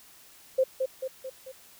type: tone with echo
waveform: sine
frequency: 523.3 Hz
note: C5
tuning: in tune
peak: -19 dBFS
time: 0.58-0.64 s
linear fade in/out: 10 ms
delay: 220 ms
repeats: 4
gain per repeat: -5 dB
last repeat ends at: 1.52 s
effects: white hiss -54 dBFS RMS until 1.79 s